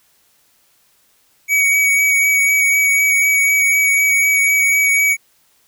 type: tone with vibrato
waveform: square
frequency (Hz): 2259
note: C#7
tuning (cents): +32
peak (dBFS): -12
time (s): 1.48-5.17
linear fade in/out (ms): 50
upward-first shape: triangle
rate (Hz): 4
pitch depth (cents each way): 18
effects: white hiss -57 dBFS RMS until 5.67 s